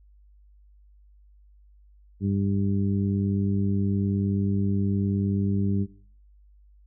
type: harmonic tone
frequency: 99 Hz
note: G2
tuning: 18 cents sharp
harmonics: 1 / 2 / 3 / 4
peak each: -25 / -25 / -33 / -37 dBFS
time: 2.2-5.87 s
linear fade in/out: 50 ms
effects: noise-tail reverb RT60 0.5 s tail -19 dB re dry + added 50 Hz sine -52 dBFS peak until 6.86 s